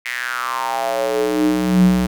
square tone with high-pass filter sweep, 61.74 Hz, B1, in tune, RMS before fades -18 dBFS, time 0.05-2.07 s, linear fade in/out 10 ms, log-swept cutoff 2100 to 130 Hz, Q 5.6, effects none

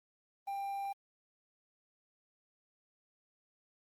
triangle tone with quantisation, 793 Hz, G5, 20 cents sharp, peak -34 dBFS, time 0.47-0.93 s, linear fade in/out 10 ms, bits 10, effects Opus 24 kbps

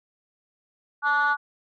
sine tone cluster, 866 / 1157 / 1463 Hz, A5 / D6 / F#6, -28 / -26 / -20 cents, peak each -24 / -24 / -20 dBFS, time 1.02-1.37 s, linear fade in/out 50 ms, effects tanh soft clip ceiling -15 dBFS

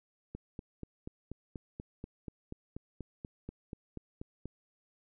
click train, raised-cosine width 3 ms, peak -28 dBFS, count 18, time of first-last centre 0.35-4.456 s, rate 4.14 Hz, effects none

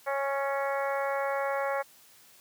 harmonic tone with a mistuned harmonic, 276.1 Hz, C#4, 7 cents flat, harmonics 2 / 3 / 4 / 5 / 6 / 7 / 8, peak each -30 / -34 / -36 / -38 / -40 / -41 / -42 dBFS, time 0.06-1.83 s, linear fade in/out 20 ms, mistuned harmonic 6, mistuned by +24 cents, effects white hiss -57 dBFS RMS until 2.4 s + high-pass 100 Hz 12 dB/octave

